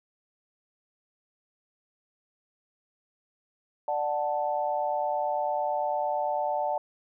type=chord; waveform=sine; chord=D major; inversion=none; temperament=equal with one note detuned; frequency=591.1 / 740 / 880 Hz; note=D5 / F#5 / A5; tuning=+11 / 0 / 0 cents; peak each=-30 dBFS; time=3.88-6.78 s; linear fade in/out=2 ms; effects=none